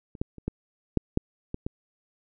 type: clicks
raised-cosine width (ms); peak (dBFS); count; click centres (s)
3; -30 / -14 / -30 / -15 / -8 / -9 / -18 / -17; 8; 0.152 / 0.215 / 0.383 / 0.48 / 0.973 / 1.174 / 1.544 / 1.665
effects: none